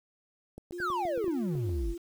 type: clicks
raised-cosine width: 2 ms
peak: -30 dBFS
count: 10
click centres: 0.58 / 0.709 / 0.802 / 0.902 / 1.053 / 1.177 / 1.243 / 1.28 / 1.553 / 1.693 s
type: tone with vibrato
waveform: sine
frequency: 349.2 Hz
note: F4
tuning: in tune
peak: -36 dBFS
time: 0.72-1.98 s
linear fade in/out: 10 ms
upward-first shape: triangle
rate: 1.5 Hz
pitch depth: 58 cents each way
type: exponential sweep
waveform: triangle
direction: down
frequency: 1726 to 41.2 Hz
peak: -27 dBFS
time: 0.78-1.95 s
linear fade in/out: 50 ms
effects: 9-bit